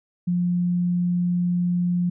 sine tone, 176.6 Hz, F3, 20 cents sharp, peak -19 dBFS, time 0.27-2.1 s, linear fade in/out 10 ms, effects none

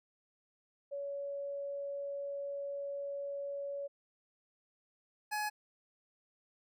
sine / 25% pulse tone pair in turn, 563 / 843.5 Hz, C#5 / G#5, +27 / +27 cents, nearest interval perfect fifth, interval 700 cents, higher second, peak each -37 / -30 dBFS, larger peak second, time 0.91-3.88 / 5.31-5.5 s, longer first, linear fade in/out 20 ms, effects none

